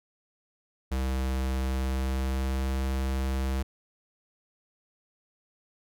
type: tone with pitch glide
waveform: square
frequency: 65.41 to 66.13 Hz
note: C2 to C2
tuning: 0 to +19 cents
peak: -27 dBFS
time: 0.91-3.63 s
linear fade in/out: 10 ms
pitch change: +19 cents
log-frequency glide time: 1.64-2.74 s
effects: none